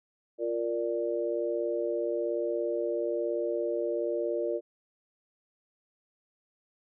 sine chord, Bb major, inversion second, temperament equal, 349.2 / 466.2 / 587.3 Hz, F4 / Bb4 / D5, 0 / 0 / 0 cents, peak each -32 dBFS, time 0.38-4.61 s, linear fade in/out 50 ms, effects none

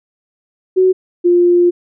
sine tone pair in turn, 372.7 / 351 Hz, F#4 / F4, +13 / +9 cents, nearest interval minor second, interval 104 cents, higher first, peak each -7 dBFS, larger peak neither, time 0.76-0.93 / 1.24-1.71 s, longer second, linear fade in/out 20 ms, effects none

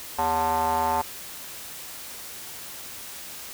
square tone with band-pass filter, 80.6 Hz, E2, 38 cents flat, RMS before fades -24 dBFS, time 0.18-1.02 s, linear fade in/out 10 ms, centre 870 Hz, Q 5.9, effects white hiss -39 dBFS RMS until 3.53 s

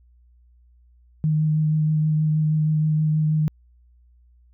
sine tone with vibrato, 154.5 Hz, D#3, 12 cents flat, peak -17 dBFS, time 1.24-3.48 s, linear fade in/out 0 ms, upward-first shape triangle, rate 6.3 Hz, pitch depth 16 cents each way, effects added 60 Hz sine -52 dBFS peak until 4.53 s

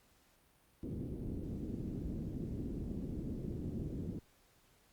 white low-pass noise, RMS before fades -41 dBFS, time 0.83-4.19 s, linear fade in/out 0 ms, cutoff 310 Hz, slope 24 dB/octave, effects pink hiss -69 dBFS RMS until 4.92 s + Opus 48 kbps

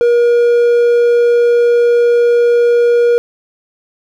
triangle tone, 476.3 Hz, A#4, 37 cents sharp, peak -5 dBFS, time 0.01-3.18 s, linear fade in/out 0 ms, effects none

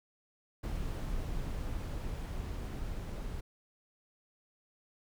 brown noise with level ramp, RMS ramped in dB -36 to -39 dBFS, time 0.63-3.41 s, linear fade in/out 10 ms, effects none

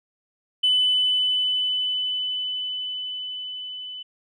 sine tone with level ramp, 3004 Hz, F#7, 26 cents sharp, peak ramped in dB -15 to -33 dBFS, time 0.63-4.03 s, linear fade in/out 10 ms, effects tanh soft clip ceiling -12 dBFS

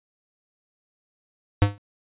square tone with exponential decay, 101.6 Hz, G#2, 38 cents flat, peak -11 dBFS, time 1.62-1.78 s, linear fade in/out 0 ms, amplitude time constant 34 ms, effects resampled to 8000 Hz

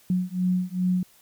sine beating tone pair, 181 / 183.5 Hz, F#3 / F#3, -38 / -14 cents, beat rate 2.5 Hz, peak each -25 dBFS, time 0.1-1.03 s, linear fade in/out 2 ms, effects white hiss -57 dBFS RMS until 1.21 s

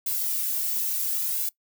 violet noise with flanger, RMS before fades -27 dBFS, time 0.06-1.49 s, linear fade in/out 5 ms, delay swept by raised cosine 1.6 to 2.5 ms, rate 0.71 Hz, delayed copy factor -0.8, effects noise-tail reverb RT60 0.1 s tail -21 dB re dry

